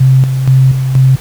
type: tone with tremolo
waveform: sine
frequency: 131.6 Hz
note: C3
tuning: 10 cents sharp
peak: -3 dBFS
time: 0-1.16 s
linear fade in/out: 10 ms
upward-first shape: square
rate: 2.1 Hz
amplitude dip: 55%
effects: pink hiss -32 dBFS RMS until 1.2 s